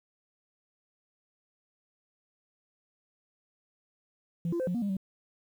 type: tone with pitch steps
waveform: sine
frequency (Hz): 169.5 / 342.4 / 517 / 178.3 / 238.6 / 201.9 / 191.4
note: E3 / F4 / C5 / F3 / A#3 / G#3 / G3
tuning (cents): +49 / -34 / -21 / +36 / +41 / -49 / -41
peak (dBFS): -26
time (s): 4.45-4.968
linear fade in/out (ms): 2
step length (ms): 74
effects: tanh soft clip ceiling -26 dBFS + 10-bit